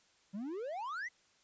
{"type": "exponential sweep", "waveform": "triangle", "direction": "up", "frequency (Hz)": [185, 2090], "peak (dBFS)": -36, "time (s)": [0.33, 1.09], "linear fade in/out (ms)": 20, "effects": ["white hiss -69 dBFS RMS until 1.43 s", "resampled to 16000 Hz"]}